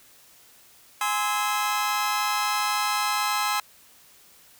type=chord; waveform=sawtooth; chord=Ab augmented; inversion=none; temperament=just; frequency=830.6 / 1038.3 / 1297.8 Hz; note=Ab5 / C6 / E6; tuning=0 / -14 / -27 cents; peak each=-24 dBFS; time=1.01-3.6 s; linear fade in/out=2 ms; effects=white hiss -54 dBFS RMS until 4.59 s